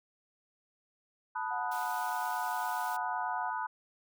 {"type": "chord", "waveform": "sine", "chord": "B dominant seventh", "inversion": "third", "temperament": "equal", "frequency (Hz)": [880, 987.8, 1244.5, 1480], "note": ["A5", "B5", "D#6", "F#6"], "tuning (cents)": [0, 0, 0, 0], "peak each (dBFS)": [-37, -36, -42, -40], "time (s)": [1.35, 3.67], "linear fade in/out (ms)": 10}
{"type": "tone with vibrato", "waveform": "sine", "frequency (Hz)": 729, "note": "F#5", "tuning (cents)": -26, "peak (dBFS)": -37, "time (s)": [1.5, 3.51], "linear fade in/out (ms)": 20, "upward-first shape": "sine", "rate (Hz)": 9.7, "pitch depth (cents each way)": 9}
{"type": "high-pass noise", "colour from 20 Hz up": "white", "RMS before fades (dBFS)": -48, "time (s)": [1.71, 2.97], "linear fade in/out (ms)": 10, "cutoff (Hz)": 1900, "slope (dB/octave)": 48}
{"effects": []}